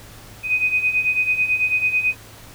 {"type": "beating tone pair", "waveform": "sine", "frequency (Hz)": [2495, 2504.1], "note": ["D#7", "D#7"], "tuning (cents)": [4, 10], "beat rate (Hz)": 9.1, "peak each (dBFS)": [-23, -18], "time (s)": [0.43, 2.15], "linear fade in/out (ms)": 50, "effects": ["added 108 Hz sine -46 dBFS peak until 2.54 s", "pink hiss -43 dBFS RMS until 2.54 s"]}